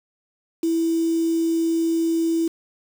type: tone with quantisation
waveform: sine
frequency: 329.6 Hz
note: E4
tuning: in tune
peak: -18 dBFS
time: 0.63-2.48 s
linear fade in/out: 5 ms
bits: 6
effects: none